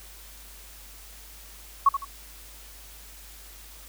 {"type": "tone with echo", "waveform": "sine", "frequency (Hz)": 1108.7, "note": "C#6", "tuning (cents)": 0, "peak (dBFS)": -13, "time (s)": [1.86, 1.89], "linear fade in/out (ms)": 5, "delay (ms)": 79, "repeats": 2, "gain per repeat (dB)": -10, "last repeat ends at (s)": 2.048, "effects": ["added 50 Hz sine -48 dBFS peak until 3.88 s", "white hiss -48 dBFS RMS until 3.88 s"]}